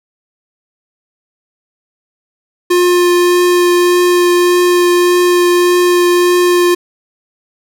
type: tone with vibrato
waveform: square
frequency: 354.1 Hz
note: F4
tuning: 24 cents sharp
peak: -8 dBFS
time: 2.7-6.75 s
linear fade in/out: 10 ms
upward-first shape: triangle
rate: 1.7 Hz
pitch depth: 10 cents each way
effects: none